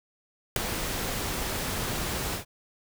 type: noise with ADSR envelope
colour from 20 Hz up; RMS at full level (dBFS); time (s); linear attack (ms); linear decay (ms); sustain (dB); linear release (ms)
pink; -19; 0.56-2.45; 3; 5; -12; 110
effects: none

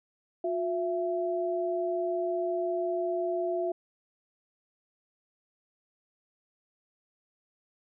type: tone pair together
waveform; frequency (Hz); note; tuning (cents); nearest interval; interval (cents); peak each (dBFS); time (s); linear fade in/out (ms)
sine; 358.5 / 668.6; F4 / E5; +45 / +24; major seventh; 1079; -30 / -30; 0.44-3.72; 5
effects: none

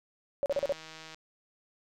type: tone bursts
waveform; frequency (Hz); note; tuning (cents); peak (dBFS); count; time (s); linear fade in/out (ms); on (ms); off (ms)
sine; 564; C#5; +30; -25; 5; 0.43-0.723; 0; 29; 37
type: click train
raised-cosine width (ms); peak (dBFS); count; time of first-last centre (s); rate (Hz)
0.2; -29; 102; 0.51-1.145; 159
effects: none

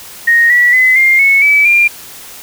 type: tone with pitch steps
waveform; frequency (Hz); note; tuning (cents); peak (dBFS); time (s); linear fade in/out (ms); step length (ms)
sine; 1864.7 / 1943.9 / 2026 / 2112 / 2202 / 2296 / 2393; A#6 / B6 / B6 / C7 / C#7 / D7 / D7; 0 / -28 / +44 / +16 / -12 / -40 / +32; -5; 0.27-1.88; 10; 230
effects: white hiss -32 dBFS RMS until 2.42 s

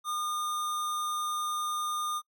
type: tone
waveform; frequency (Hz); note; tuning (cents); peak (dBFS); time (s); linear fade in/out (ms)
square; 1215; D#6; -42; -31; 0.04-2.22; 50
effects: noise-tail reverb RT60 0.1 s tail -23 dB re dry

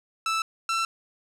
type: tone pair in turn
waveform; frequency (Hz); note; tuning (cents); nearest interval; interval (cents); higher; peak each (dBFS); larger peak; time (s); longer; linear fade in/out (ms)
sawtooth; 1318.5 / 1340; E6 / E6; 0 / +28; unison; 28; second; -20; neither; 0.26-0.42 / 0.69-0.85; neither; 2
effects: low-pass 8000 Hz 12 dB/octave + 10-bit

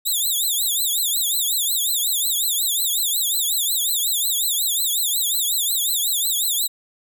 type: tone with vibrato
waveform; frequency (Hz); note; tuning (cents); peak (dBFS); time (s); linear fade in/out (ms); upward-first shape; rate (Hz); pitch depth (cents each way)
5% pulse; 3686; A#7; -20; -12; 0.05-6.68; 20; triangle; 5.5; 220
effects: none

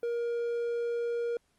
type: tone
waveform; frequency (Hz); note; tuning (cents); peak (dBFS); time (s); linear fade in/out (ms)
triangle; 471.9; A#4; +21; -27; 0.03-1.37; 2
effects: pink hiss -72 dBFS RMS until 1.58 s + Opus 32 kbps

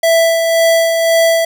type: tone with tremolo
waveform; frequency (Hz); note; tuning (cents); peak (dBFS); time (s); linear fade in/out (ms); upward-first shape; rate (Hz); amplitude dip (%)
square; 661; E5; +5; -8; 0.03-1.45; 5; sine; 1.9; 40
effects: none

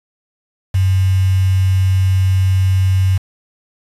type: tone with quantisation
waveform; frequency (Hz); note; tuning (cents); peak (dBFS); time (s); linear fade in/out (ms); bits
sine; 94.3; F#2; +33; -10; 0.74-3.18; 10; 5
effects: resampled to 32000 Hz

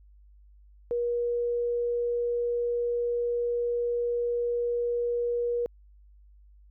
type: tone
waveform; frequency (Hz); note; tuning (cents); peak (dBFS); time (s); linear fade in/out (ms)
sine; 478.1; A#4; +44; -25; 0.91-5.66; 0
effects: added 50 Hz sine -52 dBFS peak until 6.7 s

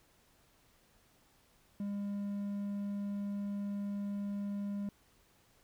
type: tone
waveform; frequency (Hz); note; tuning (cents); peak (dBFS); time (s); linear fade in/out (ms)
triangle; 202; G#3; -48; -33; 1.8-4.89; 2
effects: pink hiss -68 dBFS RMS until 5.63 s

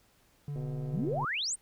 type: tone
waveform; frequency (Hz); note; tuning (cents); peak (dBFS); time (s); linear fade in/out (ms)
triangle; 144.4; D3; -29; -32; 0.48-1.25; 2
type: click train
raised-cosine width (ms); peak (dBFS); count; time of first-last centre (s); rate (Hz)
2; -32; 86; 0.56-1.245; 124
type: exponential sweep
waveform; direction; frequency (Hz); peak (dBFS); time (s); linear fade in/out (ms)
sine; up; 138.59 to 9330; -30; 0.93-1.56; 20
effects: pink hiss -66 dBFS RMS until 1.61 s

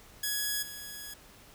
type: tone with level steps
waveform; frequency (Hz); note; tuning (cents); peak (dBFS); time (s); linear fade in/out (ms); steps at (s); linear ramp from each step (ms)
5% pulse; 1674; G#6; +13; -19 / -30; 0.23-1.14; 5; 0.62; 10
effects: pink hiss -55 dBFS RMS until 1.54 s

